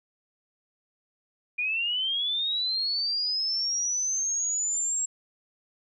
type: linear sweep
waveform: sine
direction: up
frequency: 2409 to 7620 Hz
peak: -25 dBFS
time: 1.58-5.06 s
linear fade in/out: 10 ms
effects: none